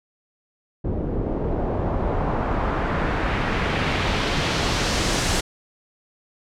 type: noise with low-pass filter sweep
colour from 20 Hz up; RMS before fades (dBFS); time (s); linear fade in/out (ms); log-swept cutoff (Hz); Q
pink; -23; 0.84-5.41; 10; 370 to 8000; 1.1
effects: none